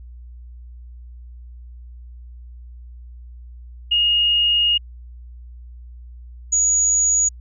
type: tone pair in turn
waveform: sine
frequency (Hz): 2858 / 6798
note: F7 / G#8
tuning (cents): +39 / +39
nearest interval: octave + minor third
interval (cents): 1500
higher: second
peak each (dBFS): -14 / -14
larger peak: neither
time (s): 3.91-4.78 / 6.52-7.29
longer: first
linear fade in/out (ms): 10
effects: added 60 Hz sine -36 dBFS peak until 7.4 s